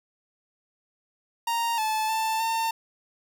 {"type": "tone with pitch steps", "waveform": "45% pulse", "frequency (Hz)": [930, 870, 885, 904], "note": ["A#5", "A5", "A5", "A5"], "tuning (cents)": [-4, -20, 10, 47], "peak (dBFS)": -24, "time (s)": [1.47, 2.71], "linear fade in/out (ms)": 5, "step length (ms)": 310, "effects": []}